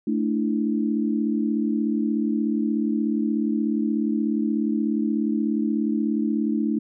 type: chord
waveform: sine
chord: A suspended fourth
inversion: none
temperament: just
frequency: 220 / 293.3 / 330 Hz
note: A3 / D4 / E4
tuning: 0 / -2 / +2 cents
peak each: -23 / -25 / -28 dBFS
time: 0.07-6.79 s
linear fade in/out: 5 ms
effects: none